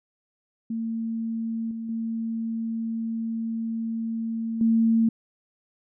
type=tone with level steps; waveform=sine; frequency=226.5 Hz; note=A#3; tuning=50 cents flat; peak=-26 / -30 / -26 / -17 dBFS; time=0.7-5.09 s; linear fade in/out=5 ms; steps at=1.71 / 1.89 / 4.61 s; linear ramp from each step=2 ms; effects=none